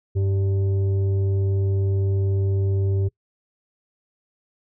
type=tone pair together; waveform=sine; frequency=98 / 388.7 Hz; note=G2 / G4; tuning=0 / -15 cents; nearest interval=2 octaves; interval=2385 cents; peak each=-17 / -27 dBFS; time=0.15-3.09 s; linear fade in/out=20 ms; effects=noise-tail reverb RT60 0.1 s tail -23 dB re dry + tanh soft clip ceiling -15 dBFS